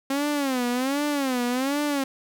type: tone with vibrato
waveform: sawtooth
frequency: 267.5 Hz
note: C4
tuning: 38 cents sharp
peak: -19 dBFS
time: 0.1-2.04 s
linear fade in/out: 5 ms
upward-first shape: sine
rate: 1.3 Hz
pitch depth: 170 cents each way
effects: none